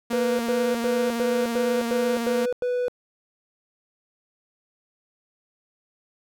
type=tone with vibrato; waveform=sawtooth; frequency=233.1 Hz; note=A#3; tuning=in tune; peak=-21 dBFS; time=0.1-2.46 s; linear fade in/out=10 ms; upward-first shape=square; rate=18 Hz; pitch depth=16 cents each way
type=tone bursts; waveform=triangle; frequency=493.9 Hz; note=B4; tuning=in tune; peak=-20 dBFS; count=8; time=0.13-2.882 s; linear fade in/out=0 ms; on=260 ms; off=96 ms
effects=none